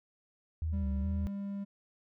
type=tone with vibrato; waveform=sine; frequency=76 Hz; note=D#2; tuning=40 cents flat; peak=-30 dBFS; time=0.62-1.27 s; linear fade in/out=0 ms; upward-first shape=square; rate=2.4 Hz; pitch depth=85 cents each way
type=tone with pitch glide; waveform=triangle; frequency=196 to 199.54 Hz; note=G3 to G3; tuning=0 to +31 cents; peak=-33 dBFS; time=0.72-1.65 s; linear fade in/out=20 ms; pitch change=+31 cents; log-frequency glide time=1.1-1.28 s
effects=tanh soft clip ceiling -22 dBFS